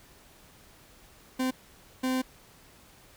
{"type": "tone bursts at uneven times", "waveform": "40% pulse", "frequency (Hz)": 258, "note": "C4", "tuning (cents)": -24, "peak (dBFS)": -25, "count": 2, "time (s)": [[1.39, 1.51], [2.03, 2.22]], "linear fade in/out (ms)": 10, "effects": ["pink hiss -56 dBFS RMS until 3.16 s"]}